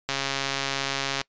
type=click train; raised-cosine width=0.2 ms; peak=-9 dBFS; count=155; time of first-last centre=0.09-1.214 s; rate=137 Hz; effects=noise-tail reverb RT60 0.1 s tail -24 dB re dry + resampled to 16000 Hz